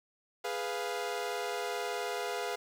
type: chord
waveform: sawtooth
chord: F diminished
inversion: first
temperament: equal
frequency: 415.3 / 493.9 / 698.5 Hz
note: Ab4 / Cb5 / F5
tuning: 0 / 0 / 0 cents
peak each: -34 dBFS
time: 0.44-2.56 s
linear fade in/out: 10 ms
effects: low-pass 9000 Hz 12 dB/octave + 9-bit